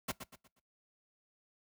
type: noise with echo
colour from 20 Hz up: pink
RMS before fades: -35 dBFS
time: 0.08-0.12 s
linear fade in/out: 10 ms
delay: 120 ms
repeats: 4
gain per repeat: -9 dB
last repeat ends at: 0.6 s
effects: noise-tail reverb RT60 0.2 s tail -22 dB re dry + high-pass 60 Hz 12 dB/octave